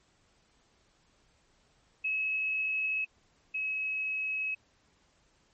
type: tone pair in turn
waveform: sine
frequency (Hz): 2575 / 2565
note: E7 / E7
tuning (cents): -41 / -48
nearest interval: unison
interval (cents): 7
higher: first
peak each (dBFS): -28 / -30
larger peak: first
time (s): 2.04-3.05 / 3.54-4.55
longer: neither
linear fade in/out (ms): 10
effects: pink hiss -68 dBFS RMS until 5.53 s + MP3 32 kbps